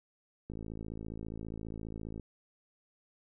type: click train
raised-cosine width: 3 ms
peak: -29 dBFS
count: 94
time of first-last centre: 0.5-2.197 s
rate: 54.8 Hz
effects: none